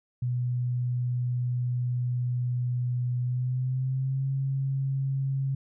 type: tone with pitch glide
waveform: sine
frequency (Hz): 123.47 to 135.42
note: B2 to C#3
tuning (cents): 0 to -40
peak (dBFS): -25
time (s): 0.22-5.55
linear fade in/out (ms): 5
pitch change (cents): +160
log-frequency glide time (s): 3.21-4.28
effects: none